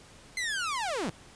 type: linear sweep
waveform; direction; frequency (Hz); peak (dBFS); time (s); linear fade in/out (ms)
sawtooth; down; 2093 to 135.9; -26; 0.37-1.1; 2
effects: pink hiss -53 dBFS RMS until 1.35 s + resampled to 22050 Hz